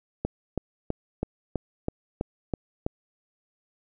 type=click train; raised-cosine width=2 ms; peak=-13 dBFS; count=9; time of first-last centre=0.25-2.864 s; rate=3.06 Hz; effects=none